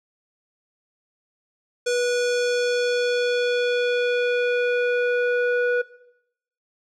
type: tone with low-pass filter sweep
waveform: square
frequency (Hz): 488.1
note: B4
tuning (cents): -20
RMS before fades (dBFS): -22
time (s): 1.86-5.82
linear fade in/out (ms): 10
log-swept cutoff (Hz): 7200 to 1600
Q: 1.6
effects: noise-tail reverb RT60 0.8 s tail -18 dB re dry